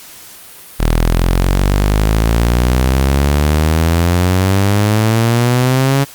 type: exponential sweep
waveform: sawtooth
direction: up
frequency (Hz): 38.83 to 140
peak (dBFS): -6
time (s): 0.79-6.05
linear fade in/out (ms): 20
effects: white hiss -36 dBFS RMS until 6.14 s + Opus 48 kbps